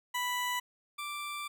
20% pulse tone pair in turn, 987.8 / 1174.7 Hz, B5 / D6, 0 / 0 cents, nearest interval minor third, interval 300 cents, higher second, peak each -26 / -32 dBFS, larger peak first, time 0.14-0.6 / 0.98-1.48 s, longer second, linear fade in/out 10 ms, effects none

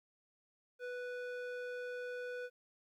square tone with band-pass filter, 493.9 Hz, B4, in tune, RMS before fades -43 dBFS, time 0.79-2.5 s, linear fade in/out 50 ms, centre 1000 Hz, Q 1.7, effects 13-bit

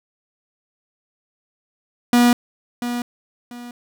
45% pulse tone with echo, 241.8 Hz, B3, 36 cents flat, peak -11 dBFS, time 2.13-2.33 s, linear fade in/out 2 ms, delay 690 ms, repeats 2, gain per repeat -11 dB, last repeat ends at 3.71 s, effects none

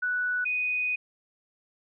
sine tone pair in turn, 1480 / 2489 Hz, F#6 / D#7, 0 / 0 cents, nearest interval major sixth, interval 900 cents, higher second, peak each -25 dBFS, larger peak neither, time 0.02-0.45 / 0.45-0.96 s, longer second, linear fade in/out 10 ms, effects none

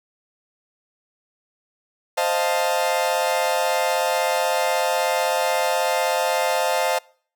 40% pulse chord, F dominant seventh, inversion second, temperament equal, 523.3 / 622.3 / 698.5 / 880 Hz, C5 / Eb5 / F5 / A5, 0 / 0 / 0 / 0 cents, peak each -24 dBFS, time 2.17-6.99 s, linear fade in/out 10 ms, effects noise-tail reverb RT60 0.5 s tail -25 dB re dry

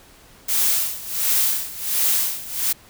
blue noise with tremolo, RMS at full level -18 dBFS, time 0.48-2.73 s, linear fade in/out 10 ms, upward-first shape sine, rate 1.4 Hz, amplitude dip 85%, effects pink hiss -49 dBFS RMS until 2.89 s

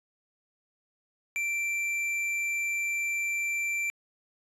sine tone with tanh clipping, 2349 Hz, D7, in tune, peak -29 dBFS, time 1.36-3.9 s, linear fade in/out 0 ms, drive 9 dB, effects resampled to 32000 Hz

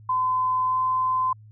sine tone with pitch glide, 1021 to 1028.1 Hz, C6 to C6, -43 to -31 cents, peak -20 dBFS, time 0.09-1.33 s, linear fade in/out 5 ms, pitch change +12 cents, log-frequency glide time 0.65-0.78 s, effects added 107 Hz sine -45 dBFS peak until 1.51 s

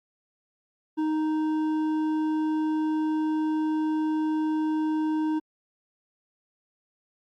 sine tone with hard clipping, 311.1 Hz, D#4, in tune, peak -25 dBFS, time 0.97-5.4 s, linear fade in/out 20 ms, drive 7 dB, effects Opus 48 kbps

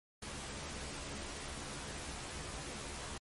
pink noise with comb filter, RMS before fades -44 dBFS, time 0.22-3.18 s, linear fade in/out 5 ms, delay 14 ms, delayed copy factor +0.95, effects MP3 48 kbps

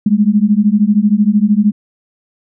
sine beating tone pair, 202 / 215 Hz, G#3 / A3, -48 / -40 cents, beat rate 13 Hz, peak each -11 dBFS, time 0.06-1.72 s, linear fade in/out 5 ms, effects none

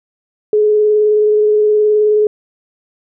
sine tone with vibrato, 423.4 Hz, G#4, 33 cents sharp, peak -8 dBFS, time 0.53-2.27 s, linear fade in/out 2 ms, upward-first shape sine, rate 19 Hz, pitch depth 16 cents each way, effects none

